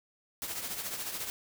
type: noise with tremolo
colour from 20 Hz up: white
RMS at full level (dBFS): -35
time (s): 0.42-1.3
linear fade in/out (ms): 0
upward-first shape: triangle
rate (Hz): 14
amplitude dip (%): 60
effects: none